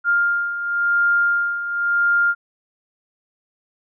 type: beating tone pair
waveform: sine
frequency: 1402 / 1402.94 Hz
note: F6 / F6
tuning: +6 / +7 cents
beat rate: 0.94 Hz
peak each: -23 / -17 dBFS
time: 0.04-2.35 s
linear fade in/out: 50 ms
effects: none